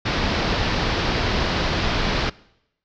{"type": "low-pass noise", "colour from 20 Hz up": "pink", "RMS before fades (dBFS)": -22, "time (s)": [0.05, 2.3], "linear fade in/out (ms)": 10, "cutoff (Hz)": 5200, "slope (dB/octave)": 48, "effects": ["noise-tail reverb RT60 0.8 s tail -22 dB re dry"]}